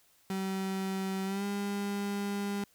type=tone with pitch glide; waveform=35% pulse; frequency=191.5 to 201.5 Hz; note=G3 to G3; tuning=-40 to +48 cents; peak=-30 dBFS; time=0.3-2.64 s; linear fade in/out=2 ms; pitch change=+88 cents; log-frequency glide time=1.25-1.45 s; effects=white hiss -66 dBFS RMS until 2.74 s